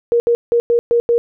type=tone bursts at uneven times; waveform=sine; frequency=471.7 Hz; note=A#4; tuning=20 cents sharp; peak=-10 dBFS; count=6; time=0.12-0.2 / 0.27-0.35 / 0.52-0.6 / 0.7-0.79 / 0.91-1 / 1.09-1.18 s; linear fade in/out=0 ms; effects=none